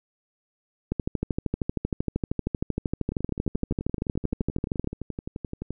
two click trains, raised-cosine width 3 ms, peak -19 / -12 dBFS, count 31 / 52, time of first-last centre 3.12-5.706 / 0.92-4.873 s, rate 11.6 / 12.9 Hz, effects none

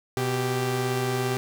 sawtooth tone pair together, 124.87 / 392 Hz, B2 / G4, +20 / 0 cents, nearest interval octave + minor sixth, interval 1980 cents, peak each -23 dBFS, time 0.17-1.37 s, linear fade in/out 0 ms, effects none

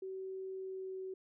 sine tone with pitch glide, 380 to 377.4 Hz, F#4 to F#4, +46 to +34 cents, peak -40 dBFS, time 0.02-1.14 s, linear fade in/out 5 ms, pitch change -12 cents, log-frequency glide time 0.53-1.01 s, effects none

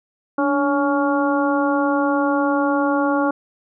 harmonic tone with a mistuned harmonic, 280.2 Hz, C#4, 19 cents sharp, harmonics 1 / 2 / 3 / 4 / 5, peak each -19 / -22 / -24 / -25 / -26 dBFS, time 0.38-3.31 s, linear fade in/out 5 ms, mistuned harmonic 1, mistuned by +58 cents, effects none

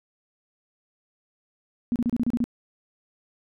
sine tone bursts, 239 Hz, A#3, 43 cents sharp, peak -20 dBFS, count 8, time 1.92-2.441 s, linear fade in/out 0 ms, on 38 ms, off 31 ms, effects none

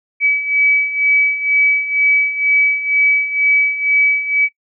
sine beating tone pair, 2284 / 2286.1 Hz, D7 / D7, -49 / -47 cents, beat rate 2.1 Hz, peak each -18 / -13 dBFS, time 0.2-4.49 s, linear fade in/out 50 ms, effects noise-tail reverb RT60 0.1 s tail -17 dB re dry

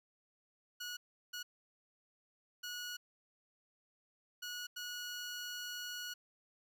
15% pulse tone bursts at uneven times, 1457 Hz, F#6, 27 cents flat, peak -35 dBFS, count 5, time 0.8-0.97 / 1.33-1.43 / 2.63-2.97 / 4.42-4.67 / 4.76-6.14 s, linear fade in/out 10 ms, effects none

